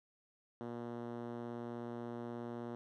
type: tone with band-pass filter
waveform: 5% pulse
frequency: 118.9 Hz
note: A#2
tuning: 35 cents sharp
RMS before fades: -44 dBFS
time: 0.61-2.75 s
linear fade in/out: 0 ms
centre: 250 Hz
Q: 1.1
effects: none